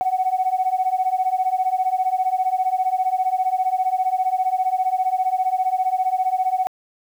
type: beating tone pair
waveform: sine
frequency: 740 / 755 Hz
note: F#5 / F#5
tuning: 0 / +35 cents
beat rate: 15 Hz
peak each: -20 dBFS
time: 0.01-6.67 s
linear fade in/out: 0 ms
effects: tanh soft clip ceiling -11 dBFS + 8-bit